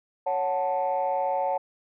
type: chord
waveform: sine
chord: F# minor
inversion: second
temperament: equal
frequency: 554.4 / 740 / 880 Hz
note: C#5 / F#5 / A5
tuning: 0 / 0 / 0 cents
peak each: -27 dBFS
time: 0.26-1.58 s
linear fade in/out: 10 ms
effects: tanh soft clip ceiling -17 dBFS